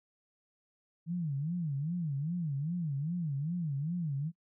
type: tone with vibrato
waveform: sine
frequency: 156.2 Hz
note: D#3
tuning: 7 cents sharp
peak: -31 dBFS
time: 1.06-4.32 s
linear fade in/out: 50 ms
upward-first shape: sine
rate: 2.5 Hz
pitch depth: 230 cents each way
effects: noise-tail reverb RT60 0.1 s tail -25 dB re dry